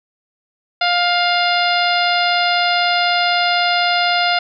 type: harmonic tone with a mistuned harmonic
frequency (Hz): 704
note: F5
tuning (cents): +14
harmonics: 1 / 2 / 3 / 4 / 5 / 6 / 7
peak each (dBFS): -17 / -20 / -22 / -23 / -24 / -25 / -25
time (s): 0.81-4.39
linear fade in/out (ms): 5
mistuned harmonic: 6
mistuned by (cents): -19
effects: none